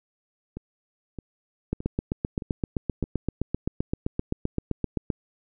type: two click trains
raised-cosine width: 3 ms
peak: -12 / -22 dBFS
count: 27 / 5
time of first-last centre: 1.73-5.102 / 0.57-3.039 s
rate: 7.71 / 1.62 Hz
effects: none